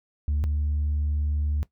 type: tone pair in turn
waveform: sine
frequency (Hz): 73.42 / 74.14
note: D2 / D2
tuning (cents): 0 / +17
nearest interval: unison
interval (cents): 17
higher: second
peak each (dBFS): -20 / -21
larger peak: first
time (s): 0.28-0.44 / 0.44-1.63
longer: second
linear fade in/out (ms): 0
effects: noise-tail reverb RT60 0.1 s tail -19 dB re dry + tanh soft clip ceiling -20 dBFS